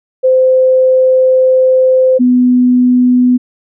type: tone pair in turn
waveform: sine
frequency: 517 / 249 Hz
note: C5 / B3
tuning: -21 / +14 cents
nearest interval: octave + minor second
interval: 1265 cents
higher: first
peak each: -5 dBFS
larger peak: neither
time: 0.23-2.19 / 2.19-3.38 s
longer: first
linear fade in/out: 20 ms
effects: none